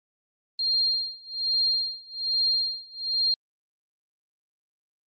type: tone with tremolo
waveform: sine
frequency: 4205 Hz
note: C8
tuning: 8 cents sharp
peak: -20 dBFS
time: 0.59-3.34 s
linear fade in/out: 2 ms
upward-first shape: sine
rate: 1.2 Hz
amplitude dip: 95%
effects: Opus 32 kbps